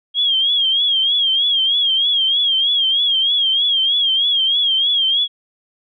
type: tone with vibrato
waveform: sine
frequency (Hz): 3253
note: G#7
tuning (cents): -37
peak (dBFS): -13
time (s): 0.14-5.28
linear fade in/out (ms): 50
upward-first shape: triangle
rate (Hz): 3.2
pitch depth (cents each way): 100
effects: none

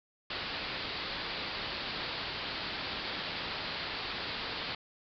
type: low-pass noise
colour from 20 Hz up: white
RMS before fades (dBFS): -38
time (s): 0.3-4.75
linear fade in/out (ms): 5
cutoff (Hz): 4800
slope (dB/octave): 96
effects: none

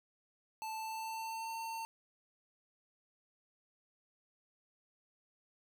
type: tone with pitch glide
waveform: square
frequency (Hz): 880 to 904.2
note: A5 to A5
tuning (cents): 0 to +47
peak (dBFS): -40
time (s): 0.62-1.85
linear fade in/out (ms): 0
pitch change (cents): +47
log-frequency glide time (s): 0.75-1.51
effects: none

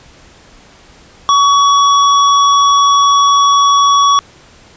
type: tone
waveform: square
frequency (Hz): 1128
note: C#6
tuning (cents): +30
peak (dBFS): -7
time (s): 1.29-4.19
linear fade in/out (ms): 0
effects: pink hiss -42 dBFS RMS until 4.76 s + resampled to 16000 Hz

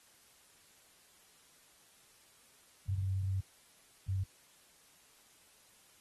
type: tone bursts at uneven times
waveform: sine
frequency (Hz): 95.6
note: G2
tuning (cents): -43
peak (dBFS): -31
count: 2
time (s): 2.88-3.41 / 4.08-4.24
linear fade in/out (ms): 10
effects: white hiss -64 dBFS RMS until 6 s + AAC 32 kbps

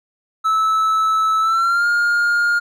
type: tone with pitch glide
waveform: triangle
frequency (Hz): 1306 to 1416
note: E6 to F6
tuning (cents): -17 to +23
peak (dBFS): -12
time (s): 0.44-2.6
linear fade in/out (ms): 20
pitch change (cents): +140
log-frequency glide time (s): 1.4-1.87
effects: none

